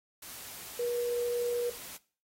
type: tone in noise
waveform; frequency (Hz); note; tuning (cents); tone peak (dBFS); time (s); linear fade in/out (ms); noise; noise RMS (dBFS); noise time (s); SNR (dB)
sine; 480.7; B4; -47; -29; 0.79-1.7; 5; white; -45; 0.22-1.97; +13
effects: noise-tail reverb RT60 0.4 s tail -19 dB re dry + AAC 48 kbps